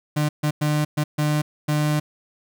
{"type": "tone bursts at uneven times", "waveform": "35% pulse", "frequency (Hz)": 150.3, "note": "D3", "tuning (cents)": 40, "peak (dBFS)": -17, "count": 6, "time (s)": [[0.16, 0.29], [0.43, 0.51], [0.61, 0.85], [0.97, 1.04], [1.18, 1.42], [1.68, 2]], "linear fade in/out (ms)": 10, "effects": []}